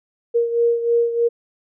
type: beating tone pair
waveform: sine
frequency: 468.5 / 471.7 Hz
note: A#4 / A#4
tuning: +9 / +20 cents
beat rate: 3.2 Hz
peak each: -16 / -22 dBFS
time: 0.34-1.29 s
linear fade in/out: 20 ms
effects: none